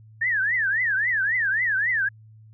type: tone with vibrato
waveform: sine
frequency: 1760 Hz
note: A6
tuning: in tune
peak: -20 dBFS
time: 0.21-2.09 s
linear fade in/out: 10 ms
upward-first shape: triangle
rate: 3.7 Hz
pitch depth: 280 cents each way
effects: added 109 Hz sine -46 dBFS peak until 2.53 s